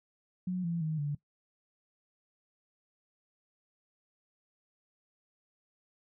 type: tone with pitch steps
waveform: sine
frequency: 182.3 / 169.11 / 156.88 / 145.53 Hz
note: F#3 / E3 / D#3 / D3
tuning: -25 / +45 / +15 / -15 cents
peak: -30 dBFS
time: 0.47-1.15 s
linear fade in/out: 5 ms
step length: 170 ms
effects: noise-tail reverb RT60 0.1 s tail -19 dB re dry